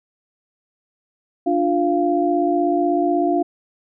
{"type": "tone cluster", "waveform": "sine", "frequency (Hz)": [294.5, 350.7, 693], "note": ["D4", "F4", "F5"], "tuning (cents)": [5, 7, -14], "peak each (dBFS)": -20, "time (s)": [1.46, 3.43], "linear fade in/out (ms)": 10, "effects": []}